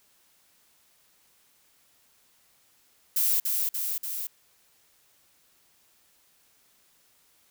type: noise with echo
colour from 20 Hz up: violet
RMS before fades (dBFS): -24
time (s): 3.16-3.4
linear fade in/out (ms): 5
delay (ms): 290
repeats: 3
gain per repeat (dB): -3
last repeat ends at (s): 4.27
effects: white hiss -64 dBFS RMS until 7.5 s